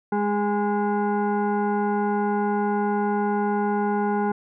sine tone with frequency modulation, 206.6 Hz, G#3, 9 cents flat, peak -20 dBFS, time 0.12-4.32 s, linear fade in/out 5 ms, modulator 618 Hz, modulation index 1.3, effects none

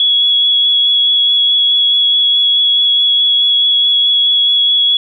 sine tone with vibrato, 3359 Hz, G#7, 19 cents sharp, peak -8 dBFS, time 0-4.97 s, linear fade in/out 2 ms, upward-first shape sine, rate 4.7 Hz, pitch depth 10 cents each way, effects none

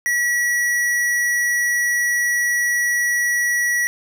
triangle tone with hard clipping, 1932 Hz, B6, 39 cents flat, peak -18 dBFS, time 0.06-3.87 s, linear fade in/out 0 ms, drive 18 dB, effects none

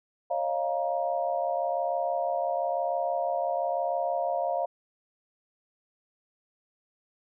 sine tone cluster, 547 / 613 / 694 / 945 Hz, C#5 / D#5 / F5 / A#5, -23 / -26 / -11 / +23 cents, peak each -32 / -33 / -28 / -36 dBFS, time 0.3-4.66 s, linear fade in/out 10 ms, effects none

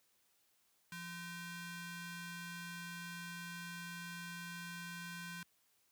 sawtooth ring-modulated tone, 854 Hz, G#5, 48 cents sharp, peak -38 dBFS, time 0.92-5.43 s, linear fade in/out 2 ms, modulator 681 Hz, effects white hiss -75 dBFS RMS until 5.91 s + high-pass 60 Hz 12 dB/octave

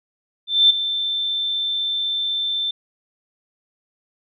sine tone with ADSR envelope, 3552 Hz, A7, 16 cents sharp, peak -8 dBFS, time 0.47-2.71 s, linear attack 230 ms, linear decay 11 ms, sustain -12 dB, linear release 5 ms, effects none

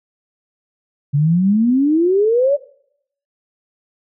sine exponential sweep, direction up, 138.59 to 590 Hz, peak -11 dBFS, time 1.13-2.57 s, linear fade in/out 20 ms, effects noise-tail reverb RT60 0.7 s tail -21 dB re dry

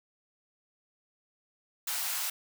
white high-pass noise, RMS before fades -33 dBFS, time 1.87-2.3 s, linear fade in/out 5 ms, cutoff 740 Hz, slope 24 dB/octave, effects none

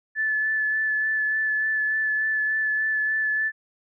sine tone with vibrato, 1739 Hz, A6, 21 cents flat, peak -21 dBFS, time 0.15-3.52 s, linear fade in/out 50 ms, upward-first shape sine, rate 3.4 Hz, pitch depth 15 cents each way, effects none

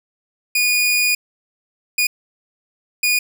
sawtooth tone bursts at uneven times, 2453 Hz, D#7, 25 cents flat, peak -11 dBFS, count 3, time 0.55-1.15 / 1.98-2.07 / 3.03-3.19 s, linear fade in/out 5 ms, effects none

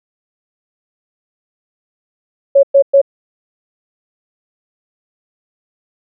sine tone bursts, 554.4 Hz, C#5, in tune, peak -4 dBFS, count 3, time 2.55-3.016 s, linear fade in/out 10 ms, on 82 ms, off 110 ms, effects none

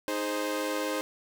sawtooth chord, Ab major, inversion second, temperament equal with one note detuned, 310.2 / 415.3 / 523.3 Hz, Eb4 / Ab4 / C5, -5 / 0 / 0 cents, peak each -29 / -33 / -28 dBFS, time 0.08-1.01 s, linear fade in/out 0 ms, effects none

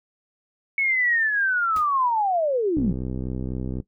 sine linear sweep, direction down, 2217 to 160 Hz, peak -19 dBFS, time 0.78-2.92 s, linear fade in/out 2 ms
pink noise with exponential decay, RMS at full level -36 dBFS, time 1.76-1.91 s, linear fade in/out 2 ms, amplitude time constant 31 ms
click train, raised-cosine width 3 ms, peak -17 dBFS, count 67, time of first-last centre 2.77-3.801 s, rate 64 Hz
effects noise-tail reverb RT60 0.1 s tail -17 dB re dry

